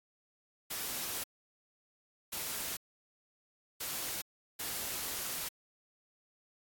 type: noise bursts at uneven times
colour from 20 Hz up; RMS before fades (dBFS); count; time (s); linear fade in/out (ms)
white; -38; 4; 0.7-1.24 / 2.32-2.77 / 3.8-4.22 / 4.59-5.49; 10
effects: AAC 64 kbps